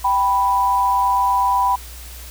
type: tone pair together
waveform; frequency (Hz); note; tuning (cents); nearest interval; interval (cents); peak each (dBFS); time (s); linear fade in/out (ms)
sine; 784 / 987.8; G5 / B5; 0 / 0; major third; 400; -20 / -15; 0.04-1.76; 10
effects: added 60 Hz sine -35 dBFS peak until 2.3 s + white hiss -39 dBFS RMS until 2.3 s